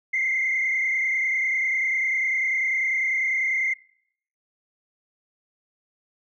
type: tone with frequency modulation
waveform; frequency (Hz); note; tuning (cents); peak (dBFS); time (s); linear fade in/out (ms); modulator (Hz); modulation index
sine; 2093; C7; 0; -20; 0.13-3.74; 10; 30.1; 2.1
effects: noise-tail reverb RT60 0.7 s tail -26 dB re dry + tanh soft clip ceiling -16 dBFS